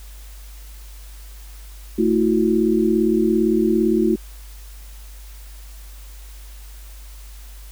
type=tone cluster; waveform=sine; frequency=220.1 / 326.1 / 363.7 Hz; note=A3 / E4 / F#4; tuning=+1 / -19 / -30 cents; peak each=-19 dBFS; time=1.98-4.16 s; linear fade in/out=10 ms; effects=added 50 Hz sine -36 dBFS peak until 7.71 s + white hiss -47 dBFS RMS until 7.71 s